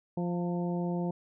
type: harmonic tone with a mistuned harmonic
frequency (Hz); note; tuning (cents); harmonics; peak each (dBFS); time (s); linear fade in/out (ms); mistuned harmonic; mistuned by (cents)
174.61; F3; 0; 1 / 2 / 3 / 4 / 5; -30 / -36 / -40 / -42 / -44; 0.17-1.11; 5; 5; +39
effects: none